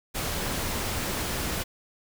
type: noise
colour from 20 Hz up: pink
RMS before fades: -30 dBFS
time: 0.14-1.64 s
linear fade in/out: 20 ms
effects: none